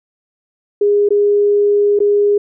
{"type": "tone with dropouts", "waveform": "sine", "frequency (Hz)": 410, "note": "G#4", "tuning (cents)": -22, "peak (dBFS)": -9, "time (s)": [0.81, 2.38], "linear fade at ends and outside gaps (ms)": 5, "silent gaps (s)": [[1.089, 1.105], [1.991, 2.002]], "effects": []}